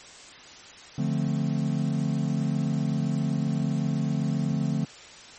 triangle chord, D minor seventh, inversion none, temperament equal, 146.83 / 174.61 / 220 / 261.6 Hz, D3 / F3 / A3 / C4, 0 / 0 / 0 / 0 cents, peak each -25 / -28 / -27 / -31 dBFS, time 0.98-4.85 s, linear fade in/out 5 ms, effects white hiss -46 dBFS RMS until 5.38 s + MP3 32 kbps

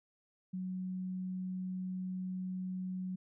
sine tone, 185 Hz, F#3, in tune, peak -36 dBFS, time 0.53-3.16 s, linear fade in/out 10 ms, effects none

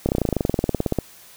slowing click train, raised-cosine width 2 ms, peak -6 dBFS, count 22, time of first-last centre 0.06-0.987 s, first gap 29 ms, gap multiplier 1.04, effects white hiss -47 dBFS RMS until 1.36 s

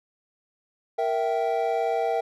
triangle chord, E diminished, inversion second, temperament equal with one note detuned, 466.2 / 659.3 / 777.2 Hz, Bb4 / E5 / G5, 0 / 0 / -15 cents, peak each -25 dBFS, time 0.98-2.21 s, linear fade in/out 10 ms, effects none

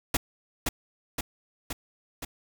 pink noise with echo, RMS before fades -24 dBFS, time 0.14-0.17 s, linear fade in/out 5 ms, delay 520 ms, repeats 4, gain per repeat -3 dB, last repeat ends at 2.25 s, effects none

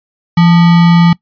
sine tone with sample-and-hold, 170.2 Hz, F3, 44 cents flat, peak -3 dBFS, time 0.37-1.13 s, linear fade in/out 5 ms, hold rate 1050 Hz, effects noise-tail reverb RT60 0.1 s tail -22 dB re dry + resampled to 11025 Hz

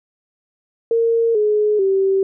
sine tone with pitch steps, 460 / 421.8 / 386.8 Hz, A#4 / G#4 / G4, -23 / +27 / -23 cents, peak -13 dBFS, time 0.91-2.23 s, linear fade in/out 2 ms, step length 440 ms, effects none

